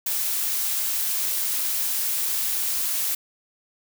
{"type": "noise", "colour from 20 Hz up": "blue", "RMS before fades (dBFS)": -25, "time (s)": [0.06, 3.15], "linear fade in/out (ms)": 5, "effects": []}